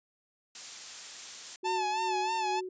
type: noise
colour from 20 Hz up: blue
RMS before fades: -38 dBFS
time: 0.55-1.56 s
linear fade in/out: 2 ms
type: tone with tremolo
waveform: sine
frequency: 370 Hz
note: F#4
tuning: in tune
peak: -33 dBFS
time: 1.63-2.69 s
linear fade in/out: 5 ms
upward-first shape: sine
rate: 2.4 Hz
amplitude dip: 70%
type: tone with vibrato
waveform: 45% pulse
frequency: 870 Hz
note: A5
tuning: 20 cents flat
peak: -29 dBFS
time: 1.64-2.61 s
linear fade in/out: 20 ms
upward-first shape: sine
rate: 3.2 Hz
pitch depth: 69 cents each way
effects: resampled to 16000 Hz